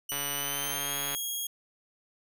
5% pulse tone with pitch glide, 2962 to 3287 Hz, F#7 to G#7, +1 to -19 cents, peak -24 dBFS, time 0.09-1.47 s, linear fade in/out 5 ms, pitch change +180 cents, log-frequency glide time 0.35-0.97 s
click train, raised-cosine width 0.3 ms, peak -20 dBFS, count 147, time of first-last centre 0.12-1.148 s, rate 142 Hz
effects none

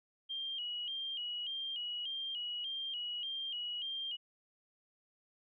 sine tone with vibrato, 3047 Hz, G7, 50 cents flat, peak -37 dBFS, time 0.29-4.17 s, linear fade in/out 20 ms, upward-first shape square, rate 1.7 Hz, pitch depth 77 cents each way, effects none

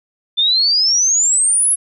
sine exponential sweep, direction up, 3520 to 11020 Hz, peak -11 dBFS, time 0.37-1.76 s, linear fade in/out 20 ms, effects none

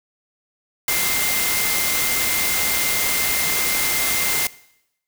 sine tone in noise, 2093 Hz, C7, in tune, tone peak -25 dBFS, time 0.88-4.47 s, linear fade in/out 2 ms, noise white, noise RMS -21 dBFS, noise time 0.88-4.47 s, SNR -7 dB, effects noise-tail reverb RT60 0.8 s tail -20 dB re dry

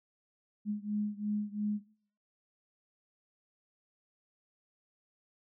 sine beating tone pair, 207.7 / 210.6 Hz, G#3 / G#3, 0 / +24 cents, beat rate 2.9 Hz, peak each -34 / -35 dBFS, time 0.65-1.81 s, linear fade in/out 50 ms, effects noise-tail reverb RT60 0.5 s tail -17 dB re dry

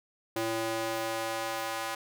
square tone with high-pass filter sweep, 112.7 Hz, A2, 42 cents sharp, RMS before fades -33 dBFS, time 0.36-1.95 s, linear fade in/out 5 ms, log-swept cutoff 360 to 860 Hz, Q 1.2, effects none

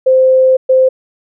sine tone bursts at uneven times, 520 Hz, C5, 11 cents flat, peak -5 dBFS, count 2, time 0.06-0.57 / 0.69-0.89 s, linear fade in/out 10 ms, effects none

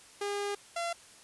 sawtooth tone pair in turn, 406 / 682.8 Hz, G#4 / F5, -39 / -39 cents, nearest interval major sixth, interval 900 cents, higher second, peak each -28 dBFS, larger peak neither, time 0.21-0.55 / 0.76-0.93 s, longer first, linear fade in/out 5 ms, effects white hiss -55 dBFS RMS until 1.23 s + resampled to 24000 Hz

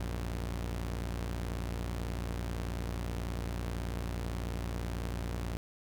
sawtooth tone pair together, 58.27 / 92.5 Hz, A#1 / F#2, 0 / 0 cents, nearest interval minor sixth, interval 800 cents, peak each -31 / -37 dBFS, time 0-5.57 s, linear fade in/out 0 ms, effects none

